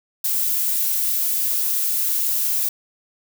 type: noise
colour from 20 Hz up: violet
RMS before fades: -21 dBFS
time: 0.24-2.69 s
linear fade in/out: 5 ms
effects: none